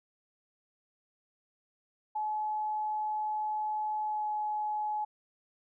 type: tone with pitch glide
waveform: sine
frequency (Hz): 854 to 847.6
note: G#5 to G#5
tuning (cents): +48 to +35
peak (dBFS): -30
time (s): 2.15-5.05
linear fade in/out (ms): 10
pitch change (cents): -13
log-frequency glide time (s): 4.03-4.28
effects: none